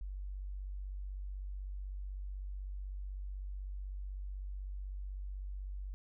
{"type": "tone", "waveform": "sine", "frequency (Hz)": 48, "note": "G1", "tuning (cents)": -36, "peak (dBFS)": -39, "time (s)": [0.01, 5.94], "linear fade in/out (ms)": 0, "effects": []}